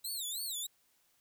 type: tone with vibrato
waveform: 15% pulse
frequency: 3903 Hz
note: B7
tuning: 21 cents flat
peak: -30 dBFS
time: 0.04-0.67 s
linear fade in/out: 10 ms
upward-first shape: sine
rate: 3.2 Hz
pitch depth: 230 cents each way
effects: white hiss -72 dBFS RMS until 1.2 s